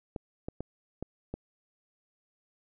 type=clicks; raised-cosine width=2 ms; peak=-22 dBFS; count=5; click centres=0.162 / 0.485 / 0.606 / 1.026 / 1.34 s; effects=none